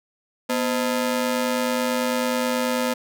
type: ring-modulated tone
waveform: sawtooth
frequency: 379.2 Hz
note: F#4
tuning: 43 cents sharp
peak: -14 dBFS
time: 0.49-2.94 s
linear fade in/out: 10 ms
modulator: 135 Hz
effects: none